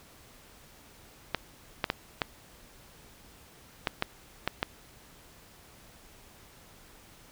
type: clicks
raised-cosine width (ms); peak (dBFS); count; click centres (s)
0.3; -10; 8; 1.347 / 1.842 / 1.901 / 2.218 / 3.872 / 4.024 / 4.476 / 4.629
effects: pink hiss -55 dBFS RMS until 7.31 s